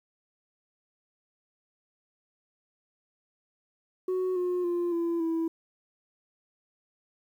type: tone with pitch steps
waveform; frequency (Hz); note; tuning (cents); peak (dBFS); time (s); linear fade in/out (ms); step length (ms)
sine; 370 / 359.1 / 348.4 / 338.1 / 328.1; F#4 / F4 / F4 / E4 / E4; 0 / +48 / -4 / +44 / -8; -23; 4.08-5.48; 5; 280
effects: tanh soft clip ceiling -25 dBFS + 10-bit